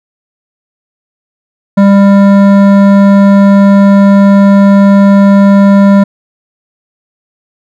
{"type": "tone with hard clipping", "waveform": "sine", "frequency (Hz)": 198.8, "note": "G3", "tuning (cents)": 25, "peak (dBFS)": -3, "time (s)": [1.77, 6.04], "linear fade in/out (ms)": 10, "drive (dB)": 13, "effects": []}